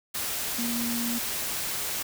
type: tone in noise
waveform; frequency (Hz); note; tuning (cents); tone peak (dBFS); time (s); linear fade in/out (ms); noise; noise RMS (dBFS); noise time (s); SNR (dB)
sine; 235.5; A#3; +18; -29; 0.58-1.19; 10; white; -31; 0.14-2.03; -1
effects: none